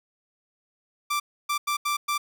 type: tone bursts at uneven times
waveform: sawtooth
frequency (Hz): 1174.7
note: D6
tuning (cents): 0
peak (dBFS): -20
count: 5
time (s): 1.1-1.2 / 1.49-1.58 / 1.67-1.77 / 1.85-1.97 / 2.08-2.18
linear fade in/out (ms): 10
effects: none